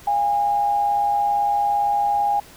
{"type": "tone pair together", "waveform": "sine", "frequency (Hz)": [698, 815.7], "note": ["F5", "G#5"], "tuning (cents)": [-1, -31], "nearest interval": "minor third", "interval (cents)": 270, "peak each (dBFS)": [-29, -17], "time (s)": [0.07, 2.4], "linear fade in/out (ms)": 5, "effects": ["pink hiss -45 dBFS RMS until 2.56 s"]}